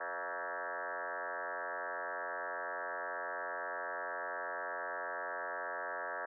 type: tone with frequency modulation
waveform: sine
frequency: 1132 Hz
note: C#6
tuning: 36 cents sharp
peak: -37 dBFS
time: 0-6.26 s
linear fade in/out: 10 ms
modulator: 88.4 Hz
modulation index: 7.1
effects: none